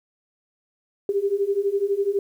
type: beating tone pair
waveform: sine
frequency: 392 / 404 Hz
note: G4 / G#4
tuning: 0 / -48 cents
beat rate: 12 Hz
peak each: -24 / -22 dBFS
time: 1.09-2.19 s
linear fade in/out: 2 ms
effects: 9-bit